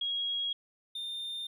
sine / triangle tone pair in turn, 3297 / 3619 Hz, G#7 / A7, -13 / +48 cents, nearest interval major second, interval 161 cents, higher second, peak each -30 / -34 dBFS, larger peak first, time 0.01-0.53 / 0.95-1.47 s, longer neither, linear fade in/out 5 ms, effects none

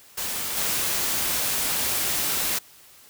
white noise with level steps, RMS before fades -29 / -25 dBFS, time 0.17-2.59 s, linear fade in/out 10 ms, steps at 0.56 s, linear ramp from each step 20 ms, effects white hiss -51 dBFS RMS until 3.09 s

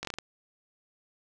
slowing click train, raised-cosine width 0.2 ms, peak -17 dBFS, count 6, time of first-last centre 0.03-0.186 s, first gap 19 ms, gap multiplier 1.25, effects none

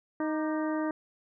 harmonic tone with a mistuned harmonic, 311.1 Hz, D#4, in tune, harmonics 1 / 2 / 3 / 4 / 5 / 6, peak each -29 / -35 / -39 / -41 / -43 / -45 dBFS, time 0.2-0.91 s, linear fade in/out 2 ms, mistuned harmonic 4, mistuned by -69 cents, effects none

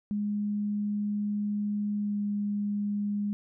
sine tone with pitch glide, 206.9 to 205.2 Hz, G#3 to G#3, -6 to -21 cents, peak -27 dBFS, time 0.11-3.33 s, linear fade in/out 0 ms, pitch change -15 cents, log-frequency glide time 1.97-2.19 s, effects none

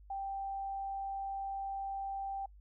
sine tone, 784 Hz, G5, in tune, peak -36 dBFS, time 0.1-2.46 s, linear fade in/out 5 ms, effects noise-tail reverb RT60 0.1 s tail -26 dB re dry + added 50 Hz sine -54 dBFS peak until 2.6 s

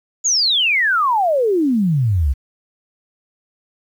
sine exponential sweep, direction down, 7010 to 62 Hz, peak -13 dBFS, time 0.24-2.34 s, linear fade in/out 20 ms, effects 8-bit

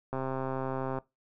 click train, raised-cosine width 1 ms, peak -20 dBFS, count 114, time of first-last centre 0.13-0.986 s, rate 132 Hz, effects noise-tail reverb RT60 0.2 s tail -21 dB re dry

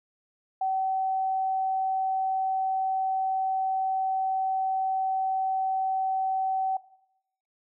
sine tone, 763 Hz, G5, 47 cents flat, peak -24 dBFS, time 0.61-6.77 s, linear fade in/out 5 ms, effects noise-tail reverb RT60 0.8 s tail -18 dB re dry

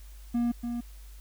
triangle tone with echo, 238.1 Hz, A#3, 37 cents sharp, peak -22 dBFS, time 0.34-0.52 s, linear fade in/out 10 ms, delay 290 ms, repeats 1, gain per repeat -6 dB, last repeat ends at 0.81 s, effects added 50 Hz sine -44 dBFS peak until 1.2 s + white hiss -58 dBFS RMS until 1.2 s

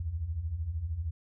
sine beating tone pair, 71.7 / 84.7 Hz, D2 / E2, -41 / +48 cents, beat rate 13 Hz, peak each -38 / -32 dBFS, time 0-1.11 s, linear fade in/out 5 ms, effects none

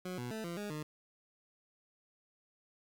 20% pulse tone with pitch steps, 182.5 / 122.7 / 219.7 / 171.1 / 206.5 / 152.1 Hz, F#3 / B2 / A3 / F3 / G#3 / D#3, -24 / -11 / -2 / -35 / -10 / -39 cents, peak -34 dBFS, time 0.05-0.83 s, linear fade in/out 5 ms, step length 130 ms, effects 11-bit

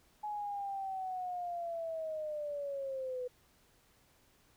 sine linear sweep, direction down, 846 to 493.9 Hz, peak -36 dBFS, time 0.23-3.28 s, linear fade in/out 10 ms, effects pink hiss -68 dBFS RMS until 4.56 s

